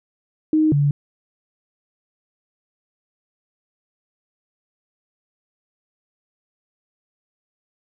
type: tone pair in turn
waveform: sine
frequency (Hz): 311.1 / 143.72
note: D#4 / D3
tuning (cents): 0 / -37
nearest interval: octave + minor second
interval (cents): 1337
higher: first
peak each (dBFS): -13 / -14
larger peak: first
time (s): 0.53-0.72 / 0.72-0.91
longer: neither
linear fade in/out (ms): 2
effects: none